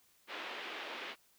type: band-pass noise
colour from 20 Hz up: white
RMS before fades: -44 dBFS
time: 0.27-1.16 s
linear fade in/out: 50 ms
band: 280 to 3200 Hz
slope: 24 dB/octave
effects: white hiss -69 dBFS RMS until 1.38 s